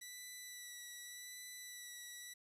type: tone with vibrato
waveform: 10% pulse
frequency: 1966 Hz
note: B6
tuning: 8 cents flat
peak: -40 dBFS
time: 0.01-2.34 s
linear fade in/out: 10 ms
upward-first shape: sine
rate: 0.86 Hz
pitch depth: 19 cents each way
effects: resampled to 32000 Hz + 12-bit

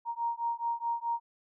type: beating tone pair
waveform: sine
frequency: 932.3 / 937 Hz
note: A#5 / A#5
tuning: 0 / +9 cents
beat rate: 4.7 Hz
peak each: -33 / -33 dBFS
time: 0.05-1.2 s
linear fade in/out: 50 ms
effects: none

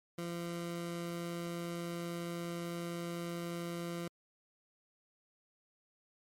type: tone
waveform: 20% pulse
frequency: 171.3 Hz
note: F3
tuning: 33 cents flat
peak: -33 dBFS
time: 0.18-4.08 s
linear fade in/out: 5 ms
effects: MP3 64 kbps

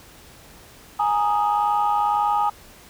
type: chord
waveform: sine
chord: Ab suspended second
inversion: none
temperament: equal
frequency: 830.6 / 932.3 / 1244.5 Hz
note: Ab5 / Bb5 / Eb6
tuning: 0 / 0 / 0 cents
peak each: -19 / -24 / -23 dBFS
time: 0.99-2.5 s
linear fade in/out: 10 ms
effects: tanh soft clip ceiling -11 dBFS + pink hiss -47 dBFS RMS until 2.89 s

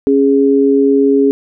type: tone pair together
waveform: sine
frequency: 275.5 / 413.5 Hz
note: C#4 / G#4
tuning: -11 / -8 cents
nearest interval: perfect fifth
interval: 703 cents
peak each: -10 dBFS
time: 0.07-1.31 s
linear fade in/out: 0 ms
effects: none

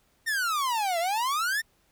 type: exponential two-way sweep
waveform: 45% pulse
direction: down then up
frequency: 1855 to 656 to 1855 Hz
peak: -25 dBFS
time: 0.26-1.62 s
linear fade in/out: 20 ms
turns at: 0.99 s
effects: pink hiss -67 dBFS RMS until 1.91 s

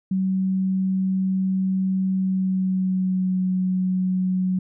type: tone with pitch glide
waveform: sine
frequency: 189.2 to 185.2 Hz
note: F#3 to F#3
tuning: +39 to +2 cents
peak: -19 dBFS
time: 0.11-4.59 s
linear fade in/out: 5 ms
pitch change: -37 cents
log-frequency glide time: 2.13-3.4 s
effects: none

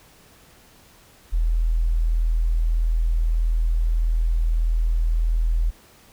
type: tone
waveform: sine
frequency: 40.81 Hz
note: E1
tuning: 17 cents flat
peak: -17 dBFS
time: 1.32-5.71 s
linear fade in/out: 20 ms
effects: pink hiss -52 dBFS RMS until 6.12 s

